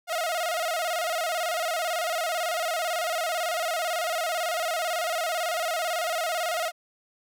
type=tone with vibrato; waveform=sawtooth; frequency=674 Hz; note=E5; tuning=38 cents sharp; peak=-22 dBFS; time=0.07-6.72 s; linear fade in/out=50 ms; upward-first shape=square; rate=18 Hz; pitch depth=87 cents each way; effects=none